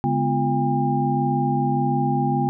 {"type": "tone cluster", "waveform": "sine", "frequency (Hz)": [141.7, 207, 248.6, 347.8, 805], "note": ["C#3", "G#3", "B3", "F4", "G5"], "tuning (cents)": [38, -5, 12, -7, 46], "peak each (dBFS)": [-23, -29, -24, -28, -23], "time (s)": [0.04, 2.49], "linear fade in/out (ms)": 0, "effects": []}